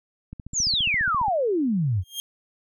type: click train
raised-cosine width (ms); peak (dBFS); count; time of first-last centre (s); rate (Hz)
5; -24; 15; 0.33-1.282; 14.7
type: exponential sweep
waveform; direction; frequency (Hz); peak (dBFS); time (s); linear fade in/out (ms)
sine; down; 7459 to 83.4; -20; 0.53-2.04; 50
type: tone with exponential growth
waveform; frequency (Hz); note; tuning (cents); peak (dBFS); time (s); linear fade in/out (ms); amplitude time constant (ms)
sawtooth; 3218; G7; +45; -22; 2.02-2.2; 0; 37
effects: none